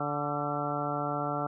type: harmonic tone with a mistuned harmonic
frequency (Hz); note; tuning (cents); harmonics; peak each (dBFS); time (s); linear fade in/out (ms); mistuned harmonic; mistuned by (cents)
145.6; D3; -15; 1 / 2 / 3 / 4 / 5 / 6 / 7 / 8 / 9; -37 / -37 / -40 / -37 / -35 / -40 / -47 / -39 / -36; 0-1.47; 5; 9; +47
effects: none